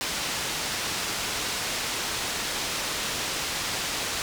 white low-pass noise, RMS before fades -30 dBFS, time 0.01-4.22 s, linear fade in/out 0 ms, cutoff 6000 Hz, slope 12 dB/octave, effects none

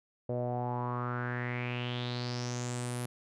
sawtooth tone with low-pass filter sweep, 122.5 Hz, B2, 14 cents flat, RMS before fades -35 dBFS, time 0.29-3.06 s, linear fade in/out 5 ms, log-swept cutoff 550 to 11000 Hz, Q 5.7, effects none

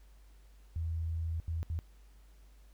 sine tone bursts at uneven times, 82 Hz, E2, 9 cents flat, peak -32 dBFS, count 3, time 0.76-1.4 / 1.48-1.63 / 1.7-1.79 s, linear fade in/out 0 ms, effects added 50 Hz sine -55 dBFS peak until 2.73 s + pink hiss -69 dBFS RMS until 2.73 s

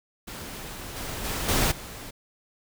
pink noise with level steps, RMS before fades -38 / -34 / -30 / -23 / -40 dBFS, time 0.27-2.11 s, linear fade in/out 10 ms, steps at 0.96 / 1.24 / 1.48 / 1.71 s, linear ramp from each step 10 ms, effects none

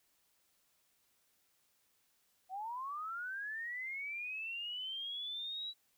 sine linear sweep, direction up, 727 to 3931 Hz, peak -39 dBFS, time 2.49-5.74 s, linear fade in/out 50 ms, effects white hiss -75 dBFS RMS until 5.97 s

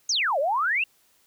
sine exponential two-way sweep, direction down then up, 6750 to 528 to 2833 Hz, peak -21 dBFS, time 0.09-0.84 s, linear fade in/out 5 ms, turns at 0.39 s, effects white hiss -63 dBFS RMS until 1.26 s

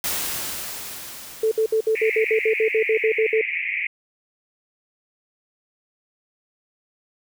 white noise with exponential decay, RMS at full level -24 dBFS, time 0.04-3.4 s, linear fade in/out 1 ms, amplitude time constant 730 ms
sine tone bursts, 440.6 Hz, A4, 2 cents sharp, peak -16 dBFS, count 14, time 1.43-3.413 s, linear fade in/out 5 ms, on 85 ms, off 61 ms
pink band-pass noise, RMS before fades -26 dBFS, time 1.95-3.87 s, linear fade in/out 5 ms, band 2000 to 2500 Hz, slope 96 dB/octave
effects none

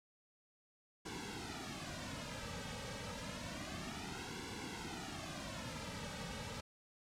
pink noise with flanger, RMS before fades -45 dBFS, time 1.05-6.61 s, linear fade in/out 10 ms, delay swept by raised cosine 1.6 to 2.9 ms, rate 0.29 Hz, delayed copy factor -0.95, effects low-pass 7000 Hz 12 dB/octave

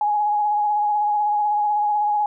sine tone with vibrato, 835 Hz, G#5, 9 cents sharp, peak -17 dBFS, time 0.01-2.26 s, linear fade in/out 2 ms, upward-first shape sine, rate 16 Hz, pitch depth 24 cents each way, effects none

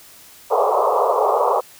pink band-pass noise, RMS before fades -17 dBFS, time 0.5-1.61 s, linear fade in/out 20 ms, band 410 to 1200 Hz, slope 96 dB/octave, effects white hiss -45 dBFS RMS until 1.79 s

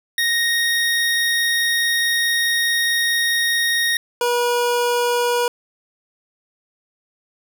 25% pulse tone pair in turn, 1864.7 / 482.6 Hz, A#6 / B4, 0 / -40 cents, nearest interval octave + major seventh, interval 2340 cents, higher first, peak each -13 dBFS, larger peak neither, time 0.18-3.97 / 4.21-5.48 s, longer first, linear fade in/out 2 ms, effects none

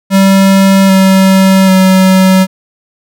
square tone with pitch steps, 193.8 / 191.13 / 188.5 Hz, G3 / G3 / F#3, -20 / -44 / +32 cents, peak -4 dBFS, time 0.1-2.47 s, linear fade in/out 50 ms, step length 790 ms, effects none

